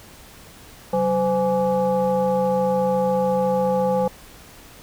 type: tone with frequency modulation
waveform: sine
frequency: 513 Hz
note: C5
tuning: 34 cents flat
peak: -17 dBFS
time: 0.93-4.08 s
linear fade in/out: 5 ms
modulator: 324 Hz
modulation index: 1
effects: pink hiss -45 dBFS RMS until 4.82 s